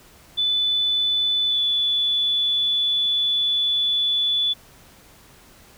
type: tone with pitch glide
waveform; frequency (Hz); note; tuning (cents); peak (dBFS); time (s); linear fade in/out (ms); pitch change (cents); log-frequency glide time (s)
sine; 3492 to 3450; A7 to A7; -14 to -35; -18; 0.37-4.54; 20; -21; 1.48-1.6
effects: pink hiss -50 dBFS RMS until 5.77 s